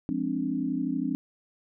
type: chord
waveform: sine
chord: D half-diminished seventh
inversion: first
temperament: equal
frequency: 174.61 / 207.7 / 261.6 / 293.7 Hz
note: F3 / Ab3 / C4 / D4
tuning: 0 / 0 / 0 / 0 cents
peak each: -35 / -35 / -29 / -31 dBFS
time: 0.09-1.15 s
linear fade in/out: 0 ms
effects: none